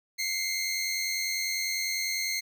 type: tone pair together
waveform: 20% pulse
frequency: 2070 / 2160 Hz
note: C7 / C#7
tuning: -19 / -45 cents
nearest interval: minor second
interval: 74 cents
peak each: -26 dBFS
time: 0.18-2.41 s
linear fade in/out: 20 ms
effects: none